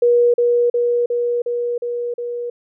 sine tone with echo, 480 Hz, B4, 49 cents flat, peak -10 dBFS, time 0.02-0.34 s, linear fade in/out 5 ms, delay 360 ms, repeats 6, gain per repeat -2 dB, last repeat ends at 2.5 s, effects none

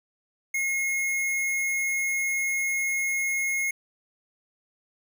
square tone, 2159 Hz, C#7, 46 cents flat, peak -25 dBFS, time 0.54-3.71 s, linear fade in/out 5 ms, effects none

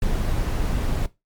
brown noise, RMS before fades -22 dBFS, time 0.02-1.06 s, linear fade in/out 2 ms, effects noise-tail reverb RT60 0.2 s tail -17 dB re dry + MP3 96 kbps

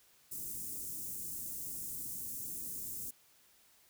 white band-stop noise, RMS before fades -42 dBFS, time 0.31-3.11 s, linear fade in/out 10 ms, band 340 to 7200 Hz, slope 24 dB/octave, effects white hiss -66 dBFS RMS until 3.89 s

